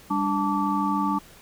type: tone cluster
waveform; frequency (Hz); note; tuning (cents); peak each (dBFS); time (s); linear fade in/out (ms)
sine; 199.2 / 292.4 / 882 / 1157; G3 / D4 / A5 / D6; +28 / -7 / +4 / -26; -27; 0.1-1.19; 10
effects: pink hiss -50 dBFS RMS until 1.41 s